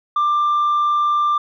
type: tone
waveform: sine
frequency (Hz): 1186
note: D6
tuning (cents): +17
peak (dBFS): -12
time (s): 0.16-1.38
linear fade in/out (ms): 5
effects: tanh soft clip ceiling -13 dBFS